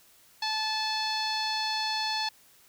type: tone with low-pass filter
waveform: sawtooth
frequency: 870 Hz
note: A5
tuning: 20 cents flat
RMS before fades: -30 dBFS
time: 0.42-2.29 s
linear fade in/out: 5 ms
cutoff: 4600 Hz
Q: 6.1
effects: white hiss -59 dBFS RMS until 2.68 s